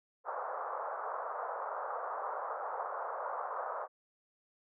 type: band-pass noise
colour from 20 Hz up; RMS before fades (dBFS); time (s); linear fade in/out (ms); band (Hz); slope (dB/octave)
white; -39; 0.24-3.88; 50; 490 to 1300; 48
effects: none